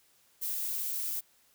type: noise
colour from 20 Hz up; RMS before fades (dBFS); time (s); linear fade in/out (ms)
violet; -34; 0.41-1.21; 20
effects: white hiss -66 dBFS RMS until 1.54 s